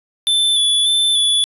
square tone with vibrato, 3486 Hz, A7, 17 cents flat, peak -13 dBFS, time 0.27-1.44 s, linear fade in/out 0 ms, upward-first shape square, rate 1.7 Hz, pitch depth 23 cents each way, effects resampled to 32000 Hz

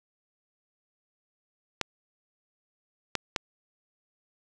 clicks, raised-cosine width 0.2 ms, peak -9 dBFS, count 3, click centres 1.813 / 3.153 / 3.362 s, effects none

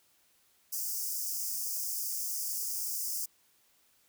white high-pass noise, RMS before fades -35 dBFS, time 0.72-3.26 s, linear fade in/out 10 ms, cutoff 4900 Hz, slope 96 dB/octave, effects white hiss -68 dBFS RMS until 4.08 s

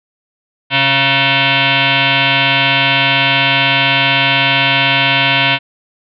sine tone with frequency modulation, 277.1 Hz, C#4, 1 cent flat, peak -9 dBFS, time 0.7-5.59 s, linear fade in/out 50 ms, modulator 410 Hz, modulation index 8, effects none

